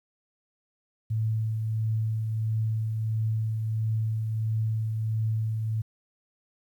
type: tone with tremolo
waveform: sine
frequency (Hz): 110.3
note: A2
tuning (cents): +5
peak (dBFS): -23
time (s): 1.1-5.82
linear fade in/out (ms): 10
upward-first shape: triangle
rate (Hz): 1.5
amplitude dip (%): 35
effects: 10-bit